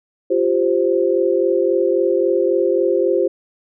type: chord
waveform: sine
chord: F suspended second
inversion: none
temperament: just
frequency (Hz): 349.2 / 392.9 / 523.8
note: F4 / G4 / C5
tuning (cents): 0 / +4 / +2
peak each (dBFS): -18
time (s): 0.3-3.28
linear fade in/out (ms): 10
effects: none